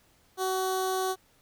15% pulse tone with notch filter, 376.1 Hz, F#4, 28 cents sharp, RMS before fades -29 dBFS, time 0.37-1.16 s, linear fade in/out 50 ms, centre 2100 Hz, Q 0.85, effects pink hiss -64 dBFS RMS until 1.41 s

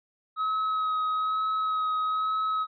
triangle tone with vibrato, 1275 Hz, D#6, 42 cents sharp, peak -23 dBFS, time 0.36-2.67 s, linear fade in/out 50 ms, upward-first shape sine, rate 1.1 Hz, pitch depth 14 cents each way, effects resampled to 11025 Hz

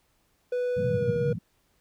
triangle tone with pitch glide, 493.9 to 478.7 Hz, B4 to A#4, 0 to +46 cents, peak -23 dBFS, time 0.52-1.33 s, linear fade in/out 5 ms, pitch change -54 cents, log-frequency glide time 0.88-1.09 s
pink band-pass noise, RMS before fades -30 dBFS, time 0.76-1.39 s, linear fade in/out 10 ms, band 100 to 200 Hz, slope 48 dB/octave
effects pink hiss -69 dBFS RMS until 1.8 s

